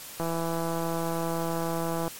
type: click train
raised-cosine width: 1 ms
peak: -17 dBFS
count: 313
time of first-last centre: 0.2-2.08 s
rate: 166 Hz
effects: white hiss -42 dBFS RMS until 2.19 s + MP3 64 kbps